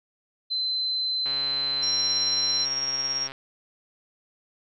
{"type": "tone", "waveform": "sine", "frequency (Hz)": 4065, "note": "B7", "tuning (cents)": 49, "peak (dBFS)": -24, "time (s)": [0.5, 2.66], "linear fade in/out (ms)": 20}
{"type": "click train", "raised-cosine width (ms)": 0.3, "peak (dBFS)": -22, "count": 279, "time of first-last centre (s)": [1.26, 3.319], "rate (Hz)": 135}
{"type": "tone with tremolo", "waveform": "sine", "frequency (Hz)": 5588, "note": "F8", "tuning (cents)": 0, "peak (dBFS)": -23, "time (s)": [1.82, 3.28], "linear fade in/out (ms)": 20, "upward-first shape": "triangle", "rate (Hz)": 18, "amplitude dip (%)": 45}
{"effects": []}